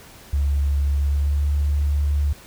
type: tone with pitch glide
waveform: sine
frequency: 70.7 to 72.44 Hz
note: C#2 to D2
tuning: +35 to -23 cents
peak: -17 dBFS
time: 0.33-2.33 s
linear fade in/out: 5 ms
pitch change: +42 cents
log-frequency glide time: 0.94-1.47 s
effects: pink hiss -45 dBFS RMS until 2.46 s